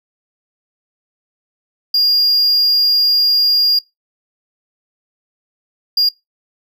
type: tone bursts at uneven times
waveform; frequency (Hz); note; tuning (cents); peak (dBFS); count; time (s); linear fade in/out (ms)
triangle; 4823; D8; +45; -9; 2; 1.94-3.79 / 5.97-6.09; 5
effects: noise-tail reverb RT60 0.2 s tail -22 dB re dry